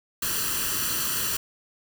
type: noise with comb filter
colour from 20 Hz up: white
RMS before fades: -27 dBFS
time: 0.22-1.37 s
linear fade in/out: 5 ms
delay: 0.68 ms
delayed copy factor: +0.75
effects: none